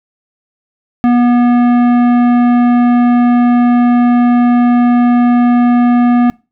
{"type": "tone with tanh clipping", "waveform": "sine", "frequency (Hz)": 242.4, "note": "B3", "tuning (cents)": -32, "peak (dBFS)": -8, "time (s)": [1.04, 6.3], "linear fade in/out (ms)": 0, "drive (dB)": 14, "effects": ["noise-tail reverb RT60 0.3 s tail -25 dB re dry"]}